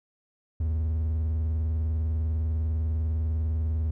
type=tone with vibrato; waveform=triangle; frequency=78.5 Hz; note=D#2; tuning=16 cents sharp; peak=-22 dBFS; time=0.6-3.91 s; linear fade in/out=5 ms; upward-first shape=sine; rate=20 Hz; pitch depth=150 cents each way; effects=none